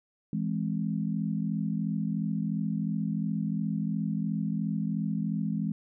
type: chord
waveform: sine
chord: E augmented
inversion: none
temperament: equal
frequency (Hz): 164.81 / 207.7 / 261.6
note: E3 / G#3 / B#3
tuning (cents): 0 / 0 / 0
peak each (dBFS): -31 / -30 / -36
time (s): 0.33-5.72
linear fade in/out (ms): 2
effects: none